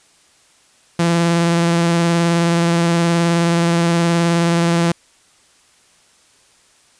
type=tone with vibrato; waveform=sawtooth; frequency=169.5 Hz; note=E3; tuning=49 cents sharp; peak=-9 dBFS; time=0.99-4.92 s; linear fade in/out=5 ms; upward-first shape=triangle; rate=19 Hz; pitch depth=23 cents each way; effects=white hiss -53 dBFS RMS until 6.99 s + resampled to 22050 Hz